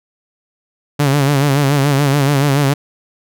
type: tone with vibrato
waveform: sawtooth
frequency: 141 Hz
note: C#3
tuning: 30 cents sharp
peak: -7 dBFS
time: 0.99-2.74 s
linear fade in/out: 10 ms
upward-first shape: sine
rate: 7 Hz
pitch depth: 78 cents each way
effects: none